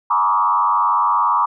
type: tone with frequency modulation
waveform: sine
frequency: 1058 Hz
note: C6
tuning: 19 cents sharp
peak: -13 dBFS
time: 0.1-1.46 s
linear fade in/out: 10 ms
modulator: 97.5 Hz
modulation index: 1.7
effects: none